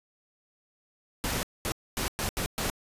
pink noise bursts at uneven times, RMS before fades -30 dBFS, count 6, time 1.24-1.43 / 1.65-1.72 / 1.97-2.08 / 2.19-2.29 / 2.37-2.46 / 2.58-2.7 s, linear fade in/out 0 ms, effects resampled to 32000 Hz

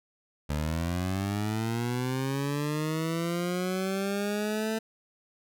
20% pulse linear sweep, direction up, 72.4 to 222.8 Hz, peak -23 dBFS, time 0.49-4.79 s, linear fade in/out 10 ms, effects none

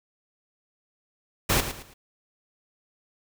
pink noise with echo, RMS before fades -22 dBFS, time 1.49-1.61 s, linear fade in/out 10 ms, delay 110 ms, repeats 3, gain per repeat -10 dB, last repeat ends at 1.94 s, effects none

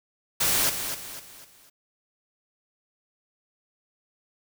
white noise with echo, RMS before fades -23 dBFS, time 0.4-0.7 s, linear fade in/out 10 ms, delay 250 ms, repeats 4, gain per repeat -8 dB, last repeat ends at 1.7 s, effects none

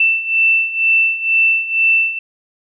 sine beating tone pair, 2667 / 2669.1 Hz, E7 / E7, +20 / +21 cents, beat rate 2.1 Hz, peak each -17 / -13 dBFS, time 0-2.19 s, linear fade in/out 5 ms, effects none

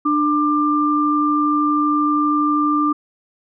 sine tone pair together, 297.9 / 1189.6 Hz, D4 / D6, +25 / +22 cents, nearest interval 2 octaves, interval 2397 cents, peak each -17 dBFS, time 0.05-2.93 s, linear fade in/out 10 ms, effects none

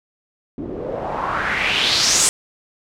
white noise with low-pass filter sweep, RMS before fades -20 dBFS, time 0.58-2.29 s, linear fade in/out 0 ms, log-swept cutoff 280 to 8500 Hz, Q 3.2, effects none

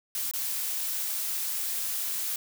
blue noise with dropouts, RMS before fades -31 dBFS, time 0.15-2.36 s, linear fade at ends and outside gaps 1 ms, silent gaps 0.312-0.336 s, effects none

